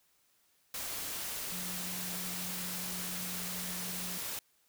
sine tone in noise, 180 Hz, F#3, 47 cents flat, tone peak -44 dBFS, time 1.52-4.18 s, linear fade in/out 2 ms, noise white, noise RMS -39 dBFS, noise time 0.74-4.39 s, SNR -8 dB, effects white hiss -71 dBFS RMS until 4.68 s

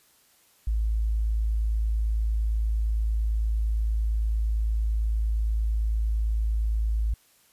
sine tone, 54.4 Hz, A1, 19 cents flat, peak -22 dBFS, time 0.67-7.14 s, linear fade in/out 5 ms, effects white hiss -61 dBFS RMS until 7.52 s + resampled to 32000 Hz

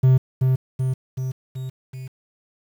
triangle tone with echo, 130 Hz, C3, 11 cents flat, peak -9 dBFS, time 0.03-0.18 s, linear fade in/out 10 ms, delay 380 ms, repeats 5, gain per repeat -4 dB, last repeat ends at 2.08 s, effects 8-bit

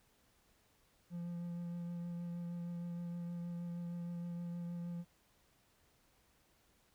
triangle tone with vibrato, 172.7 Hz, F3, 19 cents flat, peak -38 dBFS, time 1.1-5.05 s, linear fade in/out 50 ms, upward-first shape triangle, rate 6.4 Hz, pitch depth 16 cents each way, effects pink hiss -72 dBFS RMS until 6.94 s

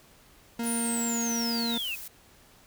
40% pulse tone, 233.1 Hz, A#3, in tune, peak -28 dBFS, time 0.59-1.78 s, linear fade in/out 5 ms
blue noise, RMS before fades -41 dBFS, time 0.63-2.08 s, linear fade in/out 5 ms
sine linear sweep, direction down, 9790 to 2478 Hz, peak -30 dBFS, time 0.65-1.96 s, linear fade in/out 20 ms
effects pink hiss -57 dBFS RMS until 2.66 s

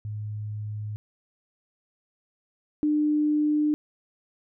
sine tone pair in turn, 105.8 / 300.1 Hz, G#2 / D4, +33 / +38 cents, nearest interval octave + tritone, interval 1805 cents, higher second, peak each -30 / -20 dBFS, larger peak second, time 0.05-0.96 / 2.83-3.74 s, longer neither, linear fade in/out 0 ms, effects none

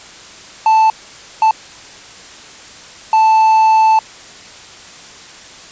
triangle tone bursts at uneven times, 880 Hz, A5, in tune, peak -5 dBFS, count 3, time 0.66-0.9 / 1.42-1.51 / 3.13-3.99 s, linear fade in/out 2 ms, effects white hiss -36 dBFS RMS until 5.71 s + resampled to 16000 Hz

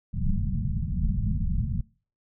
pink low-pass noise, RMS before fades -26 dBFS, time 0.13-1.81 s, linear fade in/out 10 ms, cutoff 220 Hz, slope 96 dB/octave, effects noise-tail reverb RT60 0.4 s tail -23 dB re dry

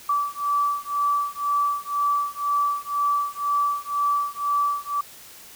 sine beating tone pair, 1155 / 1157 Hz, D6 / D6, -29 / -26 cents, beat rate 2 Hz, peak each -24 dBFS, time 0.09-5.01 s, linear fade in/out 5 ms, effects white hiss -45 dBFS RMS until 5.55 s

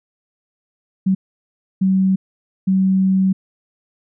sine tone bursts at uneven times, 190 Hz, F#3, 46 cents sharp, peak -12 dBFS, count 3, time 1.06-1.15 / 1.81-2.16 / 2.67-3.33 s, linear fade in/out 10 ms, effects none

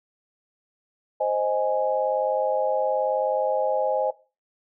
sine chord, Ab major, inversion first, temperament equal, 523.3 / 622.3 / 830.6 Hz, C5 / Eb5 / Ab5, 0 / 0 / 0 cents, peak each -25 / -25 / -26 dBFS, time 1.2-4.11 s, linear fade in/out 10 ms, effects noise-tail reverb RT60 0.3 s tail -17 dB re dry

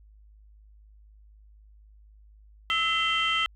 sine tone cluster, 1307 / 2035 / 2711 / 3135 Hz, E6 / C7 / E7 / G7, -15 / -49 / +48 / -1 cents, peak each -27 / -29 / -30 / -26 dBFS, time 2.7-3.46 s, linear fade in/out 0 ms, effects tanh soft clip ceiling -16 dBFS + added 52 Hz sine -51 dBFS peak until 3.55 s

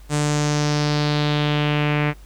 sawtooth tone with low-pass filter sweep, 148.3 Hz, D3, 17 cents sharp, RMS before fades -20 dBFS, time 0.09-2.14 s, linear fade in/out 50 ms, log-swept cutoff 8300 to 2200 Hz, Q 2.9, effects added 50 Hz sine -40 dBFS peak until 2.25 s + pink hiss -53 dBFS RMS until 2.25 s

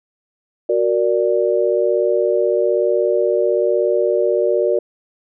sine chord, Gb augmented, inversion none, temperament equal, 370 / 466.2 / 587.3 Hz, Gb4 / Bb4 / D5, 0 / 0 / 0 cents, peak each -18 dBFS, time 0.69-4.79 s, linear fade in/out 5 ms, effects none

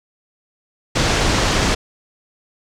pink low-pass noise, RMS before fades -17 dBFS, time 0.95-1.75 s, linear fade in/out 10 ms, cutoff 7100 Hz, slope 24 dB/octave, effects none

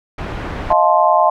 pink low-pass noise, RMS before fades -25 dBFS, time 0.18-0.73 s, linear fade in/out 5 ms, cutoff 1900 Hz, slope 12 dB/octave
sine chord, F dominant seventh, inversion third, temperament just, 628.6 / 698.5 / 873.1 / 1047.7 Hz, Eb5 / F5 / A5 / C6, +18 / 0 / -14 / +2 cents, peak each -15 dBFS, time 0.7-1.3 s, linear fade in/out 5 ms
effects none

